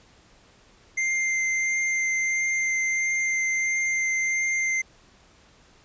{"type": "tone with vibrato", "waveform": "square", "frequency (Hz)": 2093, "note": "C7", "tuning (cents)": 0, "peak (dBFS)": -23, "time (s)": [0.97, 4.82], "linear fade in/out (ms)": 10, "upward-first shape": "sine", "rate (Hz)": 1.5, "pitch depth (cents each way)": 9, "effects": ["pink hiss -56 dBFS RMS until 5.84 s", "resampled to 16000 Hz"]}